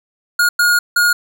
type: tone bursts at uneven times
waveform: square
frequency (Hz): 1433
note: F6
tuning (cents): +44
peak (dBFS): -11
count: 3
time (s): 0.39-0.49 / 0.59-0.79 / 0.96-1.13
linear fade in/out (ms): 5
effects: none